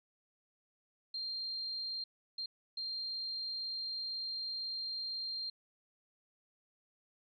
sine tone bursts at uneven times, 4186 Hz, C8, in tune, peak -37 dBFS, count 3, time 1.14-2.04 / 2.38-2.46 / 2.77-5.5 s, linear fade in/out 5 ms, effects none

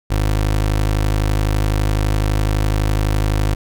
25% pulse tone, 51.91 Hz, G#1, in tune, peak -11 dBFS, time 0.1-3.55 s, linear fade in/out 10 ms, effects none

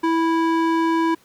square tone with band-pass filter, 328.7 Hz, E4, 5 cents flat, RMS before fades -19 dBFS, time 0.03-1.15 s, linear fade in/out 10 ms, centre 770 Hz, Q 1, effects pink hiss -55 dBFS RMS until 1.24 s + high-pass 100 Hz 12 dB/octave

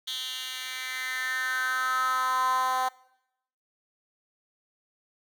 10% pulse tone with high-pass filter sweep, 257.4 Hz, C4, 28 cents flat, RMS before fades -29 dBFS, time 0.07-2.89 s, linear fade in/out 10 ms, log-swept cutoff 3300 to 840 Hz, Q 5.3, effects noise-tail reverb RT60 0.8 s tail -21 dB re dry

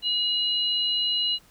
sine tone pair together, 2888 / 4011 Hz, F#7 / B7, -43 / +26 cents, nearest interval tritone, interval 569 cents, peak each -24 / -26 dBFS, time 0.02-1.39 s, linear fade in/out 50 ms, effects pink hiss -57 dBFS RMS until 1.5 s

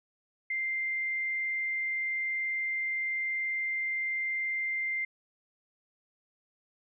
sine tone, 2093 Hz, C7, in tune, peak -29 dBFS, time 0.5-5.05 s, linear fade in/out 5 ms, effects none

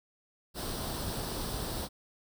pink noise with comb filter, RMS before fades -36 dBFS, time 0.54-1.89 s, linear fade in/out 50 ms, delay 0.22 ms, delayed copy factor +0.6, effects none

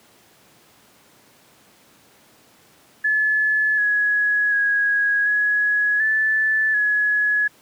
sine tone with pitch steps, 1720 / 1677 / 1655 / 1679 / 1748 / 1689 Hz, A6 / G#6 / G#6 / G#6 / A6 / G#6, -40 / +16 / -6 / +18 / -12 / +29 cents, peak -16 dBFS, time 3.04-7.48 s, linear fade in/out 10 ms, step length 740 ms, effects pink hiss -53 dBFS RMS until 7.61 s + high-pass 150 Hz 12 dB/octave

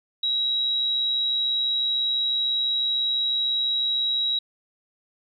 sine tone, 3858 Hz, B7, 41 cents flat, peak -21 dBFS, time 0.23-4.39 s, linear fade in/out 5 ms, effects 10-bit

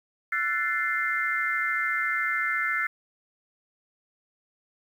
sine chord, F# half-diminished seventh, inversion third, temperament equal with one note detuned, 1346.2 / 1480 / 1760 / 2093 Hz, E6 / F#6 / A6 / C7, +36 / 0 / 0 / 0 cents, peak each -31 / -32 / -29 / -28 dBFS, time 0.32-2.87 s, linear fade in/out 5 ms, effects 9-bit

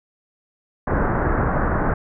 pink low-pass noise, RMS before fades -20 dBFS, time 0.87-1.94 s, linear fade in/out 5 ms, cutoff 1700 Hz, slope 48 dB/octave, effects none

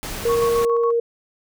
pink noise, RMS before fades -30 dBFS, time 0.03-0.65 s, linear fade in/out 0 ms
sine tone, 467.3 Hz, A#4, 4 cents sharp, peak -16 dBFS, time 0.25-1 s, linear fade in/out 5 ms
sine tone with tremolo, 1108.7 Hz, C#6, in tune, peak -22 dBFS, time 0.28-0.92 s, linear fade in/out 20 ms, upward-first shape square, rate 7.2 Hz, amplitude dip 55%
effects none

